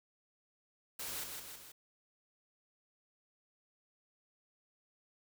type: noise with echo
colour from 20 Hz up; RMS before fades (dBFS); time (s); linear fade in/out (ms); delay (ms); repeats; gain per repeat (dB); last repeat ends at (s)
white; -42; 0.99-1.24; 5; 160; 3; -4; 1.72
effects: none